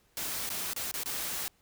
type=noise with dropouts; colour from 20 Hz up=white; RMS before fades=-35 dBFS; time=0.17-1.48 s; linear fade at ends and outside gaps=0 ms; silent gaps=0.491-0.502 / 0.734-0.763 / 0.913-0.94 / 1.034-1.059 s; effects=pink hiss -68 dBFS RMS until 1.61 s